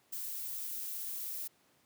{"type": "noise with high-pass filter sweep", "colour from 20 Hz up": "violet", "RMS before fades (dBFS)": -40, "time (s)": [0.12, 1.48], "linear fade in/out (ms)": 10, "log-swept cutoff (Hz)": [260, 490], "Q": 9.2, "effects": ["pink hiss -69 dBFS RMS until 1.85 s", "high-pass 150 Hz 12 dB/octave"]}